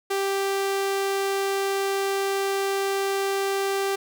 sawtooth tone, 392.4 Hz, G4, 2 cents sharp, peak -19 dBFS, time 0.1-3.96 s, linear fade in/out 10 ms, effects none

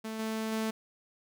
sawtooth tone with level steps, 220.5 Hz, A3, 4 cents sharp, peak -32 / -28 / -26 dBFS, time 0.04-0.71 s, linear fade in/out 10 ms, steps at 0.19 / 0.52 s, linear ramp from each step 5 ms, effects none

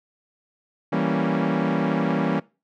sawtooth chord, E diminished seventh, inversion none, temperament equal, 164.81 / 196 / 233.1 / 277.2 Hz, E3 / G3 / Bb3 / Db4, 0 / 0 / 0 / 0 cents, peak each -22 dBFS, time 0.92-2.4 s, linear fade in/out 10 ms, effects noise-tail reverb RT60 0.3 s tail -22 dB re dry + low-pass 2000 Hz 12 dB/octave

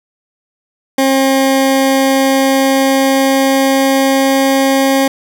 20% pulse tone with pitch glide, 268.5 to 270.2 Hz, C4 to C#4, +45 to -44 cents, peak -4 dBFS, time 0.98-5.08 s, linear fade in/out 5 ms, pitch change +11 cents, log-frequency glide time 1.46-4.82 s, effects none

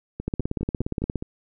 two click trains, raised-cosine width 3 ms, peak -17 / -12 dBFS, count 6 / 16, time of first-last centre 0.2-1.225 / 0.28-1.157 s, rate 4.88 / 17.1 Hz, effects none

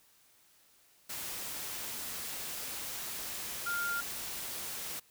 sine tone in noise, 1400 Hz, F6, 4 cents sharp, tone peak -32 dBFS, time 3.66-4.01 s, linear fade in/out 10 ms, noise white, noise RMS -40 dBFS, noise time 1.09-5 s, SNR +5 dB, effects white hiss -65 dBFS RMS until 5.1 s

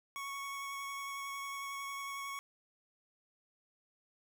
25% pulse tone with vibrato, 1108.7 Hz, C#6, in tune, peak -36 dBFS, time 0.16-2.39 s, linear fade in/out 0 ms, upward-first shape triangle, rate 11 Hz, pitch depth 14 cents each way, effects 11-bit

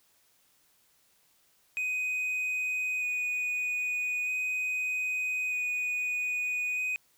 triangle tone with vibrato, 2489 Hz, D#7, in tune, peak -27 dBFS, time 1.77-6.96 s, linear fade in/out 0 ms, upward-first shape square, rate 0.4 Hz, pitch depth 9 cents each way, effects white hiss -67 dBFS RMS until 7.17 s

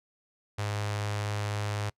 sawtooth tone with notch filter, 103.83 Hz, G#2, in tune, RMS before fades -32 dBFS, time 0.58-1.9 s, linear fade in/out 10 ms, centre 240 Hz, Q 0.58, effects noise-tail reverb RT60 0.1 s tail -25 dB re dry + low-pass 9000 Hz 12 dB/octave

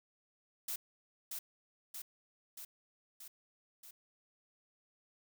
blue noise with echo, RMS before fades -39 dBFS, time 0.68-0.76 s, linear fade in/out 5 ms, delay 630 ms, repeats 5, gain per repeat -3 dB, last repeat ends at 3.91 s, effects none

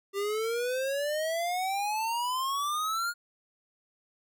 square exponential sweep, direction up, 392 to 1436 Hz, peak -29 dBFS, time 0.13-3.14 s, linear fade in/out 50 ms, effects none

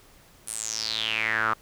sawtooth tone with band-pass filter sweep, 110.7 Hz, A2, 11 cents sharp, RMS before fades -28 dBFS, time 0.47-1.54 s, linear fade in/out 10 ms, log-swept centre 10000 to 1200 Hz, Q 7, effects pink hiss -55 dBFS RMS until 1.61 s

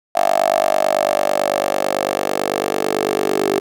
10% pulse tone with high-pass filter sweep, 49 Hz, G1, in tune, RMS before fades -18 dBFS, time 0.15-3.6 s, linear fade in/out 10 ms, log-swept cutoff 680 to 410 Hz, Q 7.4, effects none

